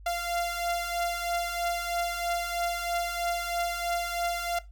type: beating tone pair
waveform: sawtooth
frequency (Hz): 690 / 693.1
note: F5 / F5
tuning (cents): -21 / -13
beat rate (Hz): 3.1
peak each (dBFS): -30 / -26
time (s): 0.06-4.59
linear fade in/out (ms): 5
effects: noise-tail reverb RT60 0.2 s tail -17 dB re dry + added 50 Hz sine -45 dBFS peak until 4.71 s